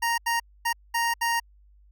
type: tone bursts at uneven times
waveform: 25% pulse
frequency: 932.3 Hz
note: A#5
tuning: in tune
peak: -19 dBFS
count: 5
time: 0.02-0.18 / 0.26-0.4 / 0.65-0.73 / 0.94-1.14 / 1.21-1.4 s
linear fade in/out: 10 ms
effects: added 50 Hz sine -53 dBFS peak until 1.91 s